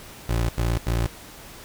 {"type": "tone bursts", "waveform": "25% pulse", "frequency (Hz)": 57.8, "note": "A#1", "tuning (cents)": -14, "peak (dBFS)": -17, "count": 3, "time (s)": [0.29, 1.066], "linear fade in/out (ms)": 5, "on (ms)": 200, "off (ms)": 88, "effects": ["pink hiss -43 dBFS RMS until 1.64 s"]}